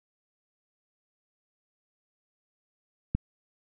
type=click; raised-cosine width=5 ms; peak=-13 dBFS; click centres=3.15 s; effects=none